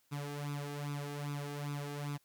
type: tone with flanger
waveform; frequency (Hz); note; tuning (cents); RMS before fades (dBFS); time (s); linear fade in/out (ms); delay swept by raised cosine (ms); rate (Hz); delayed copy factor
sawtooth; 144.5; D3; -28; -40; 0.11-2.18; 20; 0.8 to 2.5; 2.5; +0.75
effects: white hiss -73 dBFS RMS until 2.24 s